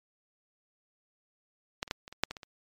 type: clicks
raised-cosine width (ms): 0.2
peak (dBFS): -13 / -28 / -13 / -27 / -27 / -7 / -19 / -26 / -27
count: 9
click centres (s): 1.829 / 1.878 / 1.911 / 2.079 / 2.126 / 2.236 / 2.31 / 2.368 / 2.432
effects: MP3 96 kbps